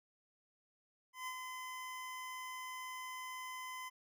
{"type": "tone with ADSR envelope", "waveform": "25% pulse", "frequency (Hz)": 1022, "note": "C6", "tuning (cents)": -41, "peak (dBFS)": -36, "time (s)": [1.13, 3.9], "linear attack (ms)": 140, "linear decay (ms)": 60, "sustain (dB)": -4, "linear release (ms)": 23, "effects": []}